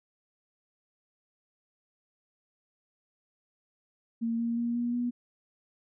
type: tone with pitch steps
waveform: sine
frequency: 230 / 233.1 / 236.2 / 239.4 / 242.6 Hz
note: A#3 / A#3 / A#3 / A#3 / B3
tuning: -23 / 0 / +23 / +46 / -31 cents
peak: -27 dBFS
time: 4.21-5.11 s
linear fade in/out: 20 ms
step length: 180 ms
effects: none